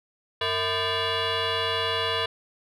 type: tone with frequency modulation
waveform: sine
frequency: 1201 Hz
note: D6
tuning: 38 cents sharp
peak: -22 dBFS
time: 0.41-2.26 s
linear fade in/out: 5 ms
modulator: 553 Hz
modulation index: 4.7
effects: tanh soft clip ceiling -20 dBFS